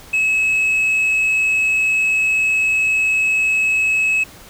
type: tone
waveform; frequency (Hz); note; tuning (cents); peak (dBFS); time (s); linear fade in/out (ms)
sine; 2578; E7; -39; -11; 0.13-4.24; 10
effects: tanh soft clip ceiling -13 dBFS + pink hiss -41 dBFS RMS until 4.49 s

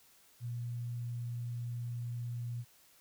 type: tone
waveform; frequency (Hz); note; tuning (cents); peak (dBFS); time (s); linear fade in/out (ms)
sine; 119.8; A#2; +48; -36; 0.4-2.65; 50
effects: white hiss -64 dBFS RMS until 3 s

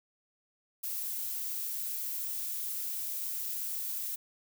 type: noise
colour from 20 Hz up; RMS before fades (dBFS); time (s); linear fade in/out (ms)
violet; -36; 0.83-4.16; 10
effects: none

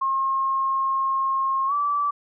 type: tone with pitch glide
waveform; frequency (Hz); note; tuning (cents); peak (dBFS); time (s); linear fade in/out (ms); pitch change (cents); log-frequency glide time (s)
sine; 1074 to 1157.8; C6 to D6; +45 to -25; -20; 0.01-2.11; 10; +130; 1.67-1.73
effects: none

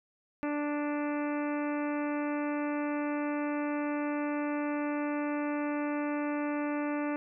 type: harmonic tone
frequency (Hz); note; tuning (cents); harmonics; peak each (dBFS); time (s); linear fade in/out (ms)
293.7; D4; 0; 1 / 2 / 3 / 4 / 5 / 6 / 7 / 8 / 9; -31 / -37 / -41 / -43 / -45 / -47 / -48 / -49 / -50; 0.43-7.16; 0
effects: none

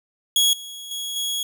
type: tone with level steps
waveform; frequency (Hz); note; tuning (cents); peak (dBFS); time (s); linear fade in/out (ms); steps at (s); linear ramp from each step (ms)
sawtooth; 3330; G#7; +4; -12 / -31 / -24 / -20; 0.36-1.43; 2; 0.53 / 0.91 / 1.16; 2
effects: none

